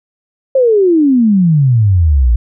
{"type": "exponential sweep", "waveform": "sine", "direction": "down", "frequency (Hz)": [545, 54.9], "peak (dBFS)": -6, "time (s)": [0.55, 2.36], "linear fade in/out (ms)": 5, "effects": []}